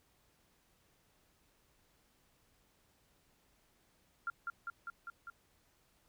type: tone with echo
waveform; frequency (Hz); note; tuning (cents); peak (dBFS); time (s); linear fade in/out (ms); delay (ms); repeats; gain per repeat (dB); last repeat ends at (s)
sine; 1386; F6; -14; -34; 4.27-4.3; 2; 200; 5; -2; 5.3
effects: pink hiss -72 dBFS RMS until 6.08 s